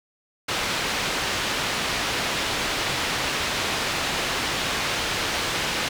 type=low-pass noise; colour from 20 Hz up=white; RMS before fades=-26 dBFS; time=0.48-5.89 s; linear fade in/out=10 ms; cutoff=3700 Hz; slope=12 dB/octave; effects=none